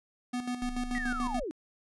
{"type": "tone with tremolo", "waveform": "square", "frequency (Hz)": 246.9, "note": "B3", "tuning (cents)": 0, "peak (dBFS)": -31, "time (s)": [0.33, 1.4], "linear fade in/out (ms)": 10, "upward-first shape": "square", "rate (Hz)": 6.9, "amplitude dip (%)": 60}
{"type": "tone", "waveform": "sine", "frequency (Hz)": 26.27, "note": "G#0", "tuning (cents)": 21, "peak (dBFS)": -36, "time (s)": [0.62, 1.44], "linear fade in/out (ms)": 10}
{"type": "linear sweep", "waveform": "sine", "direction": "down", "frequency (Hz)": [1979, 277.2], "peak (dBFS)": -33, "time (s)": [0.95, 1.51], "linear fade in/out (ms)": 0}
{"effects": ["resampled to 24000 Hz"]}